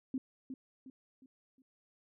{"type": "tone with echo", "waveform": "sine", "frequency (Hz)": 261.6, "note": "C4", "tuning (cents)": 0, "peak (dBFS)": -32, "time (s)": [0.14, 0.18], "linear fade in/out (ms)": 2, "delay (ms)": 360, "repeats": 4, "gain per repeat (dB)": -8, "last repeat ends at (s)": 1.62, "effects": []}